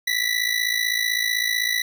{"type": "ring-modulated tone", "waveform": "25% pulse", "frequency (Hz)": 1968, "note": "B6", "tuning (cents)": -7, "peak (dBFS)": -14, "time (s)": [0.07, 1.82], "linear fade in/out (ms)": 5, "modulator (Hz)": 27.9, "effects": ["9-bit"]}